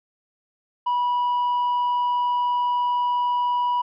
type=tone with tanh clipping; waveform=sine; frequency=977 Hz; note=B5; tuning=19 cents flat; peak=-20 dBFS; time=0.86-3.82 s; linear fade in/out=10 ms; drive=2 dB; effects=none